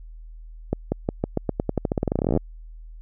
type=accelerating click train; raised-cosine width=2 ms; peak=-8 dBFS; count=27; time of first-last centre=0.73-2.374 s; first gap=190 ms; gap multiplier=0.89; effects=added 40 Hz sine -38 dBFS peak until 3.01 s